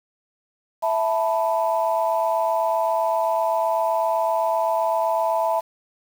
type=chord; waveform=sine; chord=E suspended fourth; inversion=none; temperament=equal; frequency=659.3 / 880 / 987.8 Hz; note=E5 / A5 / B5; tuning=0 / 0 / 0 cents; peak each=-21 / -23 / -25 dBFS; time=0.82-5.61 s; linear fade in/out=20 ms; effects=tanh soft clip ceiling -9 dBFS + 7-bit